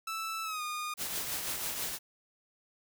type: tone with pitch glide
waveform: sawtooth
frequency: 1318.5 to 1223.1 Hz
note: E6 to D#6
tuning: 0 to -30 cents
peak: -31 dBFS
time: 0.07-0.94 s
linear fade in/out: 5 ms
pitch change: -130 cents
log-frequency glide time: 0.44-0.62 s
type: noise with tremolo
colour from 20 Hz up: white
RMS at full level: -34 dBFS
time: 0.97-1.99 s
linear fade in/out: 50 ms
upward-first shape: triangle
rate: 6.1 Hz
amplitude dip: 45%
effects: none